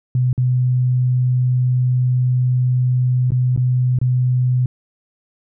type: tone with dropouts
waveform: sine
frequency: 126 Hz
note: B2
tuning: 35 cents sharp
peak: -13 dBFS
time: 0.15-4.66 s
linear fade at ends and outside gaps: 2 ms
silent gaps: 0.33-0.378 / 3.306-3.319 / 3.563-3.575 / 3.988-4.014 s
effects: none